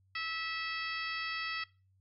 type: harmonic tone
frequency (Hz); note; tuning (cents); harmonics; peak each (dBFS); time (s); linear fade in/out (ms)
652; E5; -19; 2 / 3 / 4 / 5 / 6 / 7 / 8; -41 / -39 / -41 / -46 / -51 / -46 / -48; 0.15-1.64; 5
effects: noise-tail reverb RT60 0.3 s tail -19 dB re dry + added 95 Hz sine -66 dBFS peak until 2 s